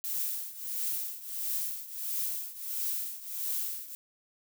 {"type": "noise with tremolo", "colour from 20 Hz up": "violet", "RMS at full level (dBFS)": -31, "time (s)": [0.04, 3.95], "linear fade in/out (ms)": 0, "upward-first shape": "triangle", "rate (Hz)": 1.5, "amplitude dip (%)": 85, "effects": []}